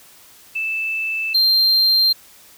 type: tone pair in turn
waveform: sine / triangle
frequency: 2637 / 4169 Hz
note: E7 / C8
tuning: 0 / -7 cents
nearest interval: minor sixth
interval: 793 cents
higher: second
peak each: -20 / -11 dBFS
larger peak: second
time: 0.55-1.34 / 1.34-2.13 s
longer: neither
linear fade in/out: 10 ms
effects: white hiss -47 dBFS RMS until 2.57 s